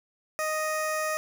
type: tone with notch filter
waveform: 15% pulse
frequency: 622 Hz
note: D#5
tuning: 1 cent flat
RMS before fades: -29 dBFS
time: 0.39-1.17 s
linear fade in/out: 0 ms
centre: 3200 Hz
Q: 1.9
effects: none